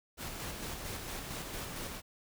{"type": "noise with tremolo", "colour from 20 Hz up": "pink", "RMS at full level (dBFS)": -40, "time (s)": [0.17, 2.02], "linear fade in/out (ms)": 50, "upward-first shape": "square", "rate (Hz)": 4.4, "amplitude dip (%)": 30, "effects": []}